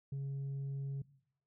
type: tone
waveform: sine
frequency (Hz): 137.8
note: C#3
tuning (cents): -10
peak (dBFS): -34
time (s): 0.12-1.02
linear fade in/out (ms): 5
effects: noise-tail reverb RT60 0.7 s tail -21 dB re dry + tanh soft clip ceiling -36 dBFS